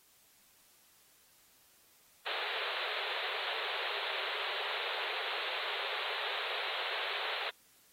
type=band-pass noise; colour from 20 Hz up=white; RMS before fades=-38 dBFS; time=2.26-7.5 s; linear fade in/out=5 ms; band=380 to 4000 Hz; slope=96 dB/octave; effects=white hiss -65 dBFS RMS until 7.92 s + AAC 48 kbps